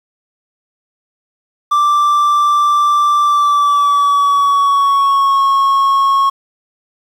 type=tone with pitch glide; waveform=triangle; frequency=1174.7 to 1096 Hz; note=D6 to C#6; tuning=0 to -20 cents; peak=-7 dBFS; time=1.71-6.3 s; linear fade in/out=10 ms; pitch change=-120 cents; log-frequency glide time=3.22-5.42 s; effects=7-bit